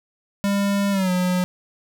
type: tone with pitch glide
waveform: square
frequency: 200 to 181.29 Hz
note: G3 to F#3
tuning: +35 to -35 cents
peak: -19 dBFS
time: 0.44-1.44 s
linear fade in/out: 0 ms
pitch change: -170 cents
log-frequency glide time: 0.91-1.11 s
effects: none